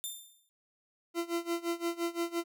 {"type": "tone with exponential decay", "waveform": "10% pulse", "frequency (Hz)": 3585, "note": "A7", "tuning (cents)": 32, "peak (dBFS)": -26, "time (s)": [0.04, 0.49], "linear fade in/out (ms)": 0, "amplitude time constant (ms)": 96}
{"type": "tone with tremolo", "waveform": "40% pulse", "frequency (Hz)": 340, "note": "F4", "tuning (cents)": -46, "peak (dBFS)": -28, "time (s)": [1.14, 2.44], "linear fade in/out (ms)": 50, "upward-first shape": "sine", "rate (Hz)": 5.8, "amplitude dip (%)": 90}
{"effects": []}